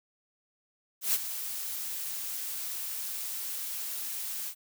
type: noise with ADSR envelope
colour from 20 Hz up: blue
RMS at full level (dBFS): -25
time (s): 1.01-4.55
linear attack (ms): 130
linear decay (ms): 35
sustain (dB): -11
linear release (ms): 75
effects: none